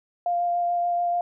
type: tone with vibrato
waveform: sine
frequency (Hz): 698.5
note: F5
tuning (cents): 0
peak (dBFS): -21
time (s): 0.26-1.21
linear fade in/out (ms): 2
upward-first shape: sine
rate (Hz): 6.9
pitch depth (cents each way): 10
effects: none